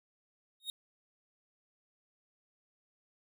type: tone with exponential growth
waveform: 45% pulse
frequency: 3729 Hz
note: A#7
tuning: in tune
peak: -32 dBFS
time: 0.6-0.7 s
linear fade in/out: 1 ms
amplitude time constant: 20 ms
effects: none